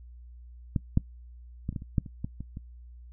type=clicks; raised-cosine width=5 ms; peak=-13 / -9 / -18 / -28 / -20 / -30 / -11 / -28 / -19 / -25 / -26 dBFS; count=11; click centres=0.762 / 0.974 / 1.691 / 1.727 / 1.762 / 1.821 / 1.982 / 2.062 / 2.245 / 2.406 / 2.571 s; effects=noise-tail reverb RT60 0.1 s tail -21 dB re dry + added 60 Hz sine -45 dBFS peak until 3.12 s